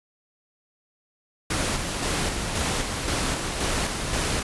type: noise with tremolo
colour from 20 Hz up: pink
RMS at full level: -25 dBFS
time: 1.5-4.43 s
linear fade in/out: 5 ms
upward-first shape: square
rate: 1.9 Hz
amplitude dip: 35%
effects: resampled to 24000 Hz